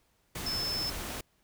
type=tone in noise; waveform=sine; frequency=5260 Hz; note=E8; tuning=5 cents flat; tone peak=-31 dBFS; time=0.46-0.9 s; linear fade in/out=5 ms; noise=pink; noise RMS=-38 dBFS; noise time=0.35-1.21 s; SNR=+4 dB; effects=pink hiss -71 dBFS RMS until 1.43 s

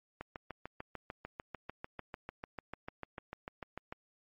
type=click train; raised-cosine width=0.5 ms; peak=-26 dBFS; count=26; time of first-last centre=0.21-3.925 s; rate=6.73 Hz; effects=MP3 32 kbps

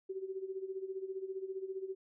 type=tone with tremolo; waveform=sine; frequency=382 Hz; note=G4; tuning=45 cents flat; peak=-35 dBFS; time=0.09-1.95 s; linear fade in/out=10 ms; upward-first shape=sine; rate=15 Hz; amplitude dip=75%; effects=none

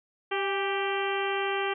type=harmonic tone with a mistuned harmonic; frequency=391.7 Hz; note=G4; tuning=1 cent flat; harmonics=1 / 2 / 3 / 4 / 5 / 6 / 7 / 8; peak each=-30 / -33 / -35 / -36 / -37 / -38 / -38 / -39 dBFS; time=0.31-1.74 s; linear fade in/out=10 ms; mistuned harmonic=2; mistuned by=+40 cents; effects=none

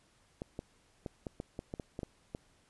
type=clicks; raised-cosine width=2 ms; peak=-25 dBFS; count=11; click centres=0.419 / 0.591 / 1.062 / 1.268 / 1.401 / 1.591 / 1.739 / 1.798 / 1.991 / 2.032 / 2.349 s; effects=pink hiss -68 dBFS RMS until 2.69 s + resampled to 24000 Hz

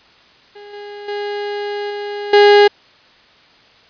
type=tone with level steps; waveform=35% pulse; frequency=410.8 Hz; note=G#4; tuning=19 cents flat; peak=-33 / -28 / -19 / -21 / -4 dBFS; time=0.55-2.68 s; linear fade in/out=10 ms; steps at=0.73 / 1.08 / 1.9 / 2.33 s; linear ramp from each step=5 ms; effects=white hiss -48 dBFS RMS until 3.89 s + resampled to 11025 Hz

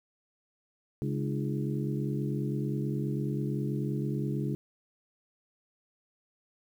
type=harmonic tone with a mistuned harmonic; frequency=69.3 Hz; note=C#2; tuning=in tune; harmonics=2 / 3 / 4 / 5 / 6; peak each=-31 / -35 / -37 / -39 / -41 dBFS; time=1.02-4.55 s; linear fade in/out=0 ms; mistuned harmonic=4; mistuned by=+140 cents; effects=10-bit

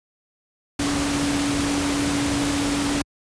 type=tone in noise; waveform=sine; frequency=285.1 Hz; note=C#4; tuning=49 cents sharp; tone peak=-22 dBFS; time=0.79-3.02 s; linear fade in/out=5 ms; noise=pink; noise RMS=-25 dBFS; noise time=0.79-3.02 s; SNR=0 dB; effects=high-pass 60 Hz 12 dB/octave + resampled to 22050 Hz

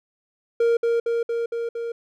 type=tone with echo; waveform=triangle; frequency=466.2 Hz; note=A#4; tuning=in tune; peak=-14 dBFS; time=0.6-0.77 s; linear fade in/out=5 ms; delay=230 ms; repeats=5; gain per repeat=-2 dB; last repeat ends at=1.92 s; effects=none

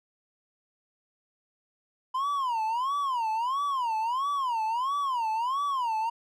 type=tone with vibrato; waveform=triangle; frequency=1002 Hz; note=B5; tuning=25 cents sharp; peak=-24 dBFS; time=2.14-6.1 s; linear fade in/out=10 ms; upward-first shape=sine; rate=1.5 Hz; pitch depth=240 cents each way; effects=none

